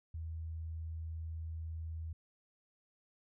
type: tone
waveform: sine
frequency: 80.9 Hz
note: E2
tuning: 32 cents flat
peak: -39 dBFS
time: 0.14-2.13 s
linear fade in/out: 5 ms
effects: none